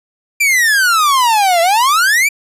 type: exponential two-way sweep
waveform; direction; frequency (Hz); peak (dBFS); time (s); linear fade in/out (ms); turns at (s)
45% pulse; down then up; 2394 to 659.3 to 2394; -9; 0.4-2.29; 10; 1.61
effects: resampled to 32000 Hz